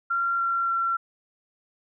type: tone with pitch steps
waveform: sine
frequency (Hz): 1377 / 1368.3 / 1359.6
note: F6 / F6 / F6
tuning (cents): -25 / -36 / -47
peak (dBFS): -22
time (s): 0.1-0.97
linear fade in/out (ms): 10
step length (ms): 290
effects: none